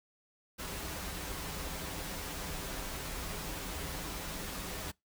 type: noise with comb filter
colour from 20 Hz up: pink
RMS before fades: -40 dBFS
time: 0.58-4.92 s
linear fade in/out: 20 ms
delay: 8.6 ms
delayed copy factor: -0.55
effects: noise-tail reverb RT60 0.2 s tail -25 dB re dry